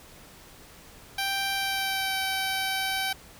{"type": "tone with pitch glide", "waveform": "10% pulse", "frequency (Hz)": [784, 770.1], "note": ["G5", "G5"], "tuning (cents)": [0, -31], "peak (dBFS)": -18, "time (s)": [1.18, 3.13], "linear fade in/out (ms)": 5, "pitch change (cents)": -31, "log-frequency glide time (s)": [1.52, 2.2], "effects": ["pink hiss -50 dBFS RMS until 3.39 s"]}